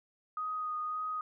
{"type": "tone with vibrato", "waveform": "sine", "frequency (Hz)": 1244.5, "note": "D#6", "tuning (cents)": 0, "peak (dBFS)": -33, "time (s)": [0.37, 1.21], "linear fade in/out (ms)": 2, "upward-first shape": "sine", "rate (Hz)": 1.8, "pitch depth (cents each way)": 14, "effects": []}